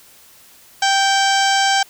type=harmonic tone with a mistuned harmonic; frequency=784 Hz; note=G5; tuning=in tune; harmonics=1 / 2 / 3 / 4 / 5 / 6 / 7 / 8 / 9 / 10; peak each=-16 / -19 / -27 / -22 / -29 / -27 / -25 / -28 / -32 / -29 dBFS; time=0.82-1.83 s; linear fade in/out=5 ms; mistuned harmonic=3; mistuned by=-30 cents; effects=white hiss -47 dBFS RMS until 1.89 s